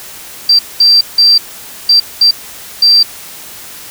sine tone bursts at uneven times, 4699 Hz, D8, in tune, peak -3 dBFS, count 6, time 0.49-0.59 / 0.8-1.01 / 1.18-1.38 / 1.89-2 / 2.21-2.31 / 2.82-3.03 s, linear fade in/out 5 ms, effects white hiss -30 dBFS RMS until 3.9 s

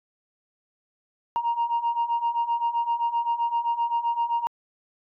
sine beating tone pair, 932.3 / 940 Hz, A#5 / A#5, 0 / +14 cents, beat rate 7.7 Hz, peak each -26 / -23 dBFS, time 1.36-4.47 s, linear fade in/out 0 ms, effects tanh soft clip ceiling -18 dBFS

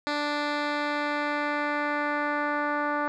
10% pulse tone with low-pass filter sweep, 293.7 Hz, D4, in tune, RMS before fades -28 dBFS, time 0.07-3.08 s, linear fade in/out 0 ms, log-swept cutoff 4100 to 1400 Hz, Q 1.5, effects none

